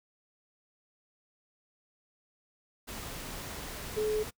sine tone in noise, 428.3 Hz, A4, 47 cents flat, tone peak -27 dBFS, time 3.96-4.24 s, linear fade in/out 20 ms, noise pink, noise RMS -41 dBFS, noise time 2.87-4.31 s, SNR +11 dB, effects noise-tail reverb RT60 0.1 s tail -23 dB re dry

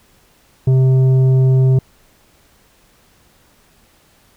triangle tone with tanh clipping, 130.81 Hz, C3, in tune, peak -10 dBFS, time 0.67-1.79 s, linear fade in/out 5 ms, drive 12 dB, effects pink hiss -53 dBFS RMS until 4.36 s

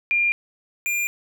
sine / square tone pair in turn, 2400 / 2400 Hz, D7 / D7, +37 / +37 cents, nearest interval unison, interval 0 cents, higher neither, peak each -17 / -22 dBFS, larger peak first, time 0.11-0.32 / 0.86-1.07 s, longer neither, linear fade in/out 0 ms, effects none

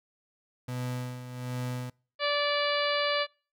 35% pulse tone with tremolo, 125.1 Hz, B2, 23 cents sharp, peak -29 dBFS, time 0.68-1.9 s, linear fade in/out 5 ms, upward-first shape sine, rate 1.3 Hz, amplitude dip 65%
harmonic tone, 581 Hz, D5, 19 cents flat, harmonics 1 / 2 / 3 / 4 / 5 / 6 / 7 / 8, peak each -29 / -32 / -34 / -35 / -36 / -37 / -37 / -38 dBFS, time 2.19-3.27 s, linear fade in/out 50 ms
effects noise-tail reverb RT60 0.4 s tail -26 dB re dry

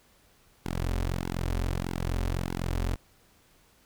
sawtooth tone with flanger, 43.99 Hz, F1, 13 cents sharp, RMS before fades -30 dBFS, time 0.65-2.96 s, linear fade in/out 10 ms, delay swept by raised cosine 1.6 to 6.3 ms, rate 1.6 Hz, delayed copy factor -0.95, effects pink hiss -62 dBFS RMS until 3.85 s

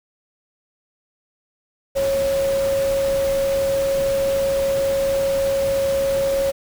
sine tone in noise, 548 Hz, C#5, 20 cents flat, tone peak -17 dBFS, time 1.95-6.52 s, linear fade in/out 20 ms, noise pink, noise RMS -31 dBFS, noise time 1.95-6.52 s, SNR +11 dB, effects none

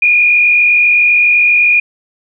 sine tone with frequency modulation, 2436 Hz, D#7, 37 cents flat, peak -6 dBFS, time 0.02-1.8 s, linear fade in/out 5 ms, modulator 47.8 Hz, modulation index 1, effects none

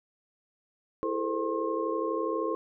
sine tone cluster, 331.5 / 412.2 / 444.5 / 516 / 1070 Hz, E4 / G#4 / A4 / C5 / C6, +10 / -13 / +18 / -24 / +38 cents, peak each -33 / -38 / -32 / -34 / -34 dBFS, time 1.03-2.55 s, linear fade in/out 0 ms, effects none

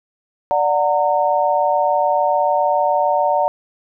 sine chord, D augmented, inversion none, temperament just, 587.3 / 734.2 / 917.7 Hz, D5 / F#5 / A#5, 0 / -14 / -27 cents, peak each -18 dBFS, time 0.51-3.48 s, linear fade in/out 0 ms, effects none

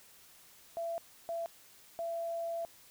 sine tone bursts at uneven times, 672 Hz, E5, 33 cents sharp, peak -34 dBFS, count 3, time 0.77-0.98 / 1.29-1.46 / 1.99-2.65 s, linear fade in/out 0 ms, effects white hiss -59 dBFS RMS until 2.9 s

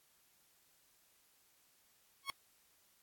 15% pulse tone with exponential growth, 1100 Hz, C#6, 14 cents flat, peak -26 dBFS, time 2.23-2.3 s, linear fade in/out 0 ms, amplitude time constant 15 ms, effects white hiss -71 dBFS RMS until 3.02 s + AAC 64 kbps

